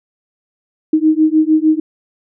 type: beating tone pair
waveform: sine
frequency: 309.5 / 316.1 Hz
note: D#4 / D#4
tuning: -9 / +27 cents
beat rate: 6.6 Hz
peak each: -12 dBFS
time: 0.93-1.8 s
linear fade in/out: 5 ms
effects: none